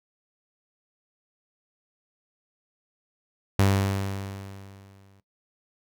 sawtooth tone with exponential decay, 98 Hz, G2, in tune, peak -13 dBFS, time 3.59-5.2 s, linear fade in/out 0 ms, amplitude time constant 350 ms, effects noise-tail reverb RT60 0.1 s tail -17 dB re dry

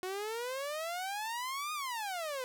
sawtooth exponential two-way sweep, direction up then down, 362.9 to 1244.5 to 496.1 Hz, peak -32 dBFS, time 0.03-2.44 s, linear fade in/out 0 ms, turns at 1.73 s, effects none

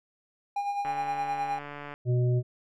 triangle tone with tremolo, 809 Hz, G#5, 46 cents flat, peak -24 dBFS, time 0.56-1.59 s, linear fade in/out 5 ms, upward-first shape sine, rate 9.6 Hz, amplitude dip 50%
click train, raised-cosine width 0.5 ms, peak -25 dBFS, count 159, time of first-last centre 0.85-1.94 s, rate 145 Hz
harmonic tone, 123.47 Hz, B2, in tune, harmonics 1 / 3 / 5, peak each -22 / -32 / -39 dBFS, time 2.05-2.43 s, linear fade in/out 50 ms
effects none

